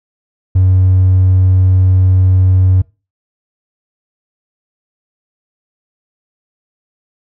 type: tone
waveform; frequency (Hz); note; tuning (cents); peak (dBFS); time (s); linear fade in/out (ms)
triangle; 93.3; F#2; +15; -3; 0.55-2.82; 10
effects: noise-tail reverb RT60 0.3 s tail -25 dB re dry + tanh soft clip ceiling -1 dBFS